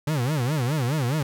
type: tone with vibrato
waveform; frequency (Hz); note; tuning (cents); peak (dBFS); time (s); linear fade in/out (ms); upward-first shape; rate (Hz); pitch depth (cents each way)
40% pulse; 137; C#3; -20; -21; 0.07-1.23; 5; sine; 4.8; 260
effects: none